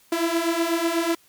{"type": "beating tone pair", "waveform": "sawtooth", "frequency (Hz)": [329.6, 337.7], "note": ["E4", "E4"], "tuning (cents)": [0, 42], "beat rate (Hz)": 8.1, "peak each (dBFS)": [-21, -19], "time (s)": [0.12, 1.15], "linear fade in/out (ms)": 5, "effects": ["white hiss -57 dBFS RMS until 1.28 s", "MP3 96 kbps"]}